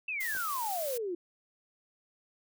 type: exponential sweep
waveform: sine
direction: down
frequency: 2700 to 335.4 Hz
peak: -32 dBFS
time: 0.08-1.15 s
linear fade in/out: 5 ms
type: noise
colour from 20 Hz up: blue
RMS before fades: -39 dBFS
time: 0.2-0.98 s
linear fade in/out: 10 ms
type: clicks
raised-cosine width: 1 ms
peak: -35 dBFS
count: 2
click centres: 0.351 / 0.366 s
effects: none